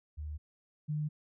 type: tone pair in turn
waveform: sine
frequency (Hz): 75.5 / 151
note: D2 / D3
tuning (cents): +48 / +48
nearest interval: octave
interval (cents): 1200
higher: second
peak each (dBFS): -37 / -31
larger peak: second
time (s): 0.17-0.38 / 0.88-1.09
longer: neither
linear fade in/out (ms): 20
effects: none